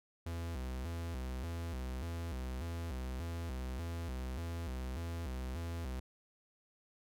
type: tone with vibrato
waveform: 45% pulse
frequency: 73.42 Hz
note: D2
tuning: in tune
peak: -38 dBFS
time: 0.26-6 s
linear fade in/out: 5 ms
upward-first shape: square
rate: 1.7 Hz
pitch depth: 240 cents each way
effects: none